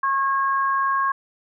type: tone pair together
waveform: sine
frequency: 1090 / 1633.2 Hz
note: C#6 / G#6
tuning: -29 / -29 cents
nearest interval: perfect fifth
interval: 700 cents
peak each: -19 / -26 dBFS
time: 0.03-1.12 s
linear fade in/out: 5 ms
effects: none